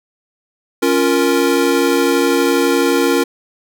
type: chord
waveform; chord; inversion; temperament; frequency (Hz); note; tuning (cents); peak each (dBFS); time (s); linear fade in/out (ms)
square; Bb minor; first; equal; 277.2 / 349.2 / 466.2; Db4 / F4 / Bb4; 0 / 0 / 0; -17; 0.82-3.24; 10
effects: none